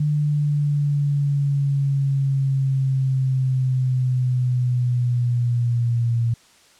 sine exponential sweep, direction down, 149.5 to 116.54 Hz, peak -17 dBFS, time 0-6.34 s, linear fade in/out 5 ms, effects white hiss -53 dBFS RMS until 6.79 s + low-pass 8000 Hz 12 dB/octave

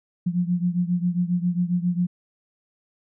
sine beating tone pair, 174.61 / 182.01 Hz, F3 / F#3, 0 / -28 cents, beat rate 7.4 Hz, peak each -22 / -25 dBFS, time 0.26-2.07 s, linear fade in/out 10 ms, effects none

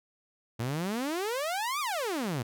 sawtooth exponential two-way sweep, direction up then down, 110.1 to 1244.5 to 110.1 Hz, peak -26 dBFS, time 0.59-2.43 s, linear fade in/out 10 ms, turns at 1.8 s, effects none

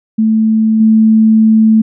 sine tone with level steps, 220 Hz, A3, in tune, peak -7 / -4 dBFS, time 0.18-1.82 s, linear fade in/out 10 ms, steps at 0.8 s, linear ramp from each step 5 ms, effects none

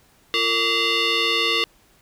sine tone with frequency modulation, 344.6 Hz, F4, 23 cents flat, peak -16 dBFS, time 0.34-1.64 s, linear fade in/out 0 ms, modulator 802 Hz, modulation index 4.9, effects tanh soft clip ceiling -15 dBFS + pink hiss -57 dBFS RMS until 2.01 s

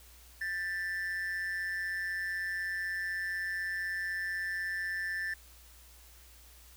triangle tone with amplitude modulation, 1770 Hz, A6, 10 cents sharp, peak -28 dBFS, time 0.41-5.34 s, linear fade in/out 5 ms, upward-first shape sine, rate 184 Hz, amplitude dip 65%, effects added 60 Hz sine -56 dBFS peak until 6.76 s + white hiss -58 dBFS RMS until 6.76 s

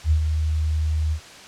sine tone with ADSR envelope, 77.78 Hz, D#2, in tune, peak -13 dBFS, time 0.04-1.2 s, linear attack 70 ms, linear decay 88 ms, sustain -6 dB, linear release 78 ms, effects white hiss -42 dBFS RMS until 1.47 s + low-pass 6000 Hz 12 dB/octave

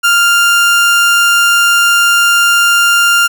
30% pulse tone, 1396.9 Hz, F6, in tune, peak -4 dBFS, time 0.03-3.28 s, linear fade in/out 20 ms, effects none

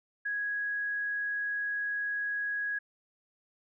sine tone, 1661.2 Hz, G#6, in tune, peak -30 dBFS, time 0.25-2.79 s, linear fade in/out 10 ms, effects none

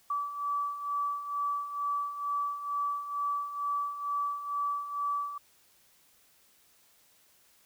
sine beating tone pair, 1151 / 1153.2 Hz, D6 / D6, -35 / -32 cents, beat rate 2.2 Hz, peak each -37 / -31 dBFS, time 0.1-5.38 s, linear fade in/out 5 ms, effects white hiss -64 dBFS RMS until 7.65 s

